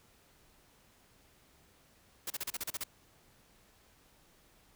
white noise bursts, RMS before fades -37 dBFS, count 9, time 2.27-2.838 s, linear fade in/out 5 ms, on 32 ms, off 35 ms, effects pink hiss -65 dBFS RMS until 4.75 s

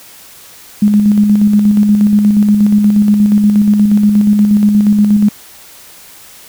sine tone with tremolo, 207.7 Hz, G#3, in tune, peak -4 dBFS, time 0.82-5.29 s, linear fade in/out 5 ms, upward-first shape square, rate 8.4 Hz, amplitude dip 35%, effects white hiss -37 dBFS RMS until 6.48 s

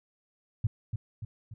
sine tone with echo, 108.7 Hz, A2, 21 cents flat, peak -22 dBFS, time 0.64-0.67 s, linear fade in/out 5 ms, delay 290 ms, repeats 3, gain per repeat -6 dB, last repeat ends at 1.54 s, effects none

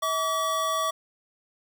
square tone pair together, 642.6 / 1145 Hz, E5 / D6, -44 / -44 cents, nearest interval minor seventh, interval 1000 cents, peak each -31 / -26 dBFS, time 0.02-0.91 s, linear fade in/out 10 ms, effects none

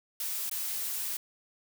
blue noise with dropouts, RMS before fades -34 dBFS, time 0.2-1.17 s, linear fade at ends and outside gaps 2 ms, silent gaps 0.496-0.513 s, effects none

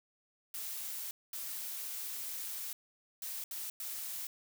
blue noise bursts at uneven times, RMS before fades -41 dBFS, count 5, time 0.54-1.11 / 1.33-2.73 / 3.22-3.44 / 3.51-3.7 / 3.8-4.27 s, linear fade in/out 2 ms, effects none

